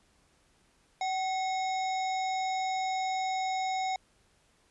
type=harmonic tone with a mistuned harmonic; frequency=757 Hz; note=F#5; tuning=39 cents sharp; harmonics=1 / 3 / 5 / 7 / 9; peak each=-29 / -39 / -43 / -46 / -48 dBFS; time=1.01-3.96 s; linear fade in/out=2 ms; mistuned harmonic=3; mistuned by=-80 cents; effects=pink hiss -67 dBFS RMS until 4.7 s + resampled to 24000 Hz